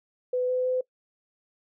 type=tone with pitch steps; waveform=sine; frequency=501 / 506 / 509 Hz; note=B4 / B4 / C5; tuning=+25 / +42 / -48 cents; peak=-23 dBFS; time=0.33-0.81 s; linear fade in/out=5 ms; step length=160 ms; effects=noise-tail reverb RT60 0.1 s tail -21 dB re dry